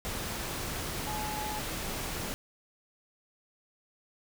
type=tone in noise; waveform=sine; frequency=849 Hz; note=G#5; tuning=38 cents sharp; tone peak=-36 dBFS; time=1.07-1.59 s; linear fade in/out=0 ms; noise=pink; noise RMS=-36 dBFS; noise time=0.05-2.34 s; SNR=-3 dB; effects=none